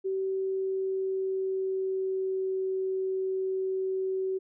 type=tone with pitch glide; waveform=sine; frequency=383.1 to 379.1 Hz; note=G4 to F#4; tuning=-40 to +42 cents; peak=-27 dBFS; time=0.04-4.39 s; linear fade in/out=20 ms; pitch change=-18 cents; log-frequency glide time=0.26-2.62 s; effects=none